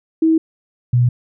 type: tone pair in turn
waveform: sine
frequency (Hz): 321.9 / 122.33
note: E4 / B2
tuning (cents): -41 / -16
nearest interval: octave + perfect fourth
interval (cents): 1675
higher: first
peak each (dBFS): -10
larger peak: neither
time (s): 0.22-0.38 / 0.93-1.09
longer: neither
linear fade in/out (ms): 5
effects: none